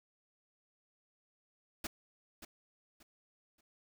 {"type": "noise with echo", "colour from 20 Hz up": "pink", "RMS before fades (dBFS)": -39, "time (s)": [1.84, 1.87], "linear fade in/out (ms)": 5, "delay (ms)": 580, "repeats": 3, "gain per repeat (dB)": -11, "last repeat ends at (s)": 3.61, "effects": []}